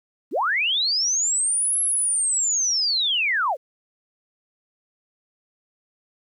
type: linear two-way sweep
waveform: sine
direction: up then down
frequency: 191.3 to 11175 to 451.7 Hz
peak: -19 dBFS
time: 0.31-3.57 s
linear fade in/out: 50 ms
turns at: 1.81 s
effects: 10-bit